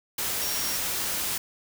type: tone in noise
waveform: sine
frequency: 5588 Hz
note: F8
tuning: in tune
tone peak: -33 dBFS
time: 0.41-0.77 s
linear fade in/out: 5 ms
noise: white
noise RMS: -29 dBFS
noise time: 0.18-1.38 s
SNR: -7 dB
effects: none